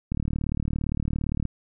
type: click train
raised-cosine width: 5 ms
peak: -15 dBFS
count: 51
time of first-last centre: 0.12-1.453 s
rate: 37.5 Hz
effects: none